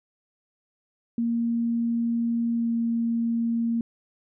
sine tone with pitch glide, 233.1 to 231.6 Hz, A#3 to A#3, 0 to -11 cents, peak -22 dBFS, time 1.18-3.81 s, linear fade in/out 2 ms, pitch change -11 cents, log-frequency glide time 2.55-2.68 s, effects none

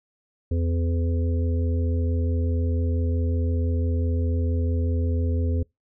harmonic tone with a mistuned harmonic, 84.6 Hz, E2, 45 cents sharp, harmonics 1 / 3 / 5 / 6, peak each -21 / -31 / -35 / -37 dBFS, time 0.51-5.63 s, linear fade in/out 5 ms, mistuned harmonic 1, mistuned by -40 cents, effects noise-tail reverb RT60 0.2 s tail -26 dB re dry

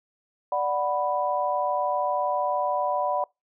sine chord, B minor, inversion first, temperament equal, 587.3 / 740 / 987.8 Hz, D5 / F#5 / B5, 0 / 0 / 0 cents, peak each -27 dBFS, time 0.52-3.24 s, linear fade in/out 2 ms, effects noise-tail reverb RT60 0.2 s tail -25 dB re dry

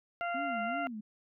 harmonic tone, 693 Hz, F5, 14 cents flat, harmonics 1 / 2 / 3 / 4, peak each -34 / -37 / -43 / -45 dBFS, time 0.21-0.87 s, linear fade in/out 0 ms
sine tone with vibrato, 246.9 Hz, B3, in tune, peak -38 dBFS, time 0.34-1.01 s, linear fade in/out 10 ms, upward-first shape sine, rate 2.7 Hz, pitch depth 260 cents each way
effects none

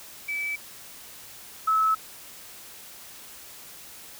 sine tone pair in turn, 2305 / 1299.1 Hz, D7 / E6, -33 / -26 cents, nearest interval minor seventh, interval 993 cents, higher first, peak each -27 / -19 dBFS, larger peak second, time 0.28-0.56 / 1.67-1.95 s, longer neither, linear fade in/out 10 ms, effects white hiss -45 dBFS RMS until 4.19 s

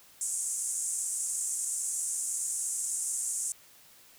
pink band-pass noise, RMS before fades -33 dBFS, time 0.21-3.52 s, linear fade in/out 2 ms, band 7000 to 9700 Hz, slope 48 dB/octave, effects white hiss -57 dBFS RMS until 4.18 s

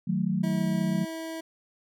sine chord, D# diminished, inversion none, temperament equal, 155.56 / 185 / 220 Hz, D#3 / F#3 / A3, 0 / 0 / 0 cents, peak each -31 / -26 / -30 dBFS, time 0.07-1.05 s, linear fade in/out 10 ms
25% pulse tone with pitch glide, 322.4 to 324.5 Hz, E4 to E4, -38 to -27 cents, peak -30 dBFS, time 0.43-1.41 s, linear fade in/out 10 ms, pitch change +11 cents, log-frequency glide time 0.67-1.03 s
effects none

